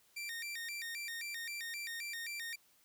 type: tone with vibrato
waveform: sawtooth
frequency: 2083 Hz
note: C7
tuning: 8 cents flat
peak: -37 dBFS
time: 0.16-2.56 s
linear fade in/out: 10 ms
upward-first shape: square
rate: 3.8 Hz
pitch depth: 210 cents each way
effects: white hiss -69 dBFS RMS until 2.84 s